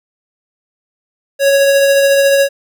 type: tone with tremolo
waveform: square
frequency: 554.4 Hz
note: C#5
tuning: in tune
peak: -7 dBFS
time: 1.39-2.49 s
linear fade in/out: 50 ms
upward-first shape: triangle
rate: 14 Hz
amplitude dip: 30%
effects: none